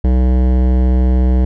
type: tone with hard clipping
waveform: sine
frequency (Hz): 63.1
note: B1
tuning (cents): +38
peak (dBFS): -11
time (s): 0.04-1.45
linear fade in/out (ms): 5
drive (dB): 16
effects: none